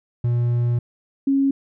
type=tone pair in turn; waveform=triangle / sine; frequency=120 / 274 Hz; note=B2 / C#4; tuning=-49 / -20 cents; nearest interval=octave + major second; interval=1429 cents; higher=second; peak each=-15 dBFS; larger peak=neither; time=0.24-0.79 / 1.27-1.51 s; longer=first; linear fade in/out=5 ms; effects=none